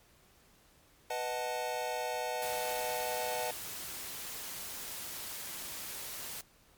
square chord, B dominant seventh, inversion none, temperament equal, 493.9 / 622.3 / 740 / 880 Hz, B4 / D#5 / F#5 / A5, 0 / 0 / 0 / 0 cents, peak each -40 dBFS, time 1.1-3.51 s, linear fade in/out 5 ms
white noise, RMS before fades -42 dBFS, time 2.42-6.41 s, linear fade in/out 2 ms
effects pink hiss -64 dBFS RMS until 6.77 s + MP3 96 kbps

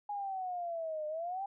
sine exponential two-way sweep, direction down then up, 830.6 to 603 to 805 Hz, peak -35 dBFS, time 0.09-1.46 s, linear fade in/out 5 ms, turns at 1.07 s, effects none

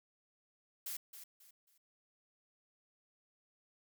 blue noise with echo, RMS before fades -42 dBFS, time 0.86-0.97 s, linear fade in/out 5 ms, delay 270 ms, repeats 3, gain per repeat -10 dB, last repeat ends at 1.78 s, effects none

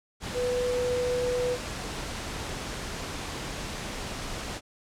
sine tone in noise, 494.7 Hz, B4, 3 cents sharp, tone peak -25 dBFS, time 0.33-1.58 s, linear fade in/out 50 ms, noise pink, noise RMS -35 dBFS, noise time 0.2-4.61 s, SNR +7 dB, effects low-pass 8000 Hz 12 dB/octave

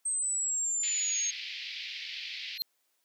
sine exponential sweep, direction down, 8360 to 6470 Hz, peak -28 dBFS, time 0.05-1.31 s, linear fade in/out 10 ms
pink band-pass noise, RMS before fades -40 dBFS, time 0.83-2.58 s, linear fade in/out 5 ms, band 2100 to 4800 Hz, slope 48 dB/octave
square tone with exponential growth, 4186 Hz, C8, in tune, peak -25 dBFS, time 2.54-2.62 s, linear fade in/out 0 ms, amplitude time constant 16 ms
effects white hiss -75 dBFS RMS until 3.04 s + high-pass 300 Hz 12 dB/octave

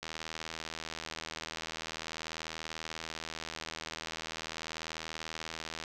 click train, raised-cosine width 0.2 ms, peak -21 dBFS, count 468, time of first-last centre 0.03-5.838 s, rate 80.4 Hz, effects none

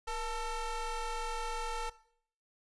30% pulse ring-modulated tone, 451.4 Hz, A4, 44 cents sharp, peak -29 dBFS, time 0.07-1.9 s, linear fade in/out 10 ms, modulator 430 Hz, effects noise-tail reverb RT60 0.6 s tail -19 dB re dry + resampled to 24000 Hz

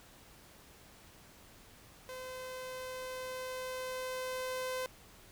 sawtooth tone with level ramp, 513 Hz, C5, 34 cents flat, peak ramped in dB -39 to -31 dBFS, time 2.09-4.86 s, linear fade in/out 0 ms, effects pink hiss -58 dBFS RMS until 5.31 s

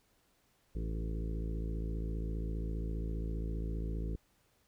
harmonic tone with a mistuned harmonic, 55 Hz, A1, in tune, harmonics 1 / 2 / 3 / 4 / 5 / 6 / 7 / 8 / 9, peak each -35 / -45 / -43 / -51 / -49 / -49 / -53 / -51 / -57 dBFS, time 0.75-4.16 s, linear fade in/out 5 ms, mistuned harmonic 8, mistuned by -22 cents, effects pink hiss -72 dBFS RMS until 4.67 s

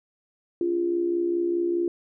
sine tone with amplitude modulation, 345.5 Hz, F4, 19 cents flat, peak -19 dBFS, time 0.61-1.88 s, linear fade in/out 2 ms, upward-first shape sine, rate 64.9 Hz, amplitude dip 60%, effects none

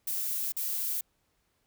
violet noise with dropouts, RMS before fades -32 dBFS, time 0.07-1.01 s, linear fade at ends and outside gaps 5 ms, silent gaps 0.522-0.566 s, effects pink hiss -74 dBFS RMS until 1.66 s

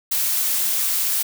blue noise, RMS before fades -21 dBFS, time 0.11-1.23 s, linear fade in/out 10 ms, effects none

